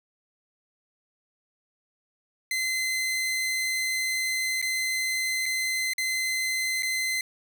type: tone with dropouts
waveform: sawtooth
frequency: 2058 Hz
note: C7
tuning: 29 cents flat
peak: -22 dBFS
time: 2.51-7.21 s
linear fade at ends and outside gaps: 2 ms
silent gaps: 4.616-4.625 / 5.458-5.461 / 5.935-5.981 / 6.824-6.83 s
effects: 9-bit